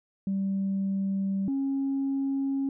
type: tone pair in turn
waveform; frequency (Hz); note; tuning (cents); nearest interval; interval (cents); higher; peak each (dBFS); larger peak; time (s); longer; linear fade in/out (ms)
sine; 194.7 / 273; G3 / C#4; -12 / -26; tritone; 586; second; -24; neither; 0.27-1.48 / 1.48-2.69; neither; 2
effects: tanh soft clip ceiling -22 dBFS